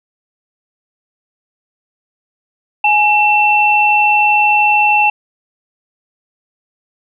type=tone pair together; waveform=sine; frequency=837 / 2690 Hz; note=G#5 / E7; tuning=+13 / +34 cents; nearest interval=octave + minor sixth; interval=2021 cents; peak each=-11 dBFS; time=2.84-5.1 s; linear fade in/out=5 ms; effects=none